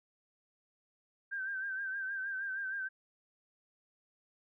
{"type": "tone with vibrato", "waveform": "sine", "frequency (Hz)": 1568, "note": "G6", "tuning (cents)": 0, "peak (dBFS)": -35, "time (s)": [1.31, 2.89], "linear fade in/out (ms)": 20, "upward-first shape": "sine", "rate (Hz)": 6.4, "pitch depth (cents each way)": 53, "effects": []}